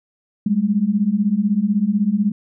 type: beating tone pair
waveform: sine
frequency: 195.8 / 211.8 Hz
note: G3 / G#3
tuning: -2 / +34 cents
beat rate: 16 Hz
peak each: -19 / -17 dBFS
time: 0.46-2.32 s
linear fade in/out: 5 ms
effects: none